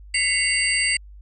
sine tone cluster, 2006 / 2189 / 2770 / 4636 / 8130 Hz, B6 / C#7 / F7 / D8 / B8, +26 / -22 / -15 / -23 / +49 cents, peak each -25 dBFS, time 0.14-0.97 s, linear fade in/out 5 ms, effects added 50 Hz sine -40 dBFS peak until 1.21 s

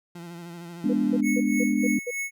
30% pulse tone with vibrato, 171.2 Hz, F3, 34 cents flat, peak -35 dBFS, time 0.15-1.21 s, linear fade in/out 5 ms, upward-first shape sine, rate 13 Hz, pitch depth 41 cents each way
sine chord, G# diminished, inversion none, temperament equal, 207.7 / 246.9 / 293.7 Hz, G#3 / B3 / D4, 0 / 0 / 0 cents, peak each -25 dBFS, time 0.84-1.99 s, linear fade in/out 5 ms
sine tone bursts, 488.4 Hz, B4, 19 cents flat, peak -26 dBFS, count 6, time 0.89-2.11 s, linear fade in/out 10 ms, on 45 ms, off 190 ms
square tone with tremolo, 2200 Hz, C#7, 14 cents flat, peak -27 dBFS, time 1.22-2.31 s, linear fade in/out 50 ms, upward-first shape triangle, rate 3.3 Hz, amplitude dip 80%
effects none

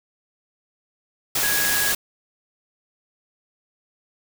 sine tone in noise, 1661.2 Hz, G#6, in tune, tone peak -24 dBFS, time 1.43-1.92 s, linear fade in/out 5 ms, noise white, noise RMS -22 dBFS, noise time 1.35-1.95 s, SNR -5 dB, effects none

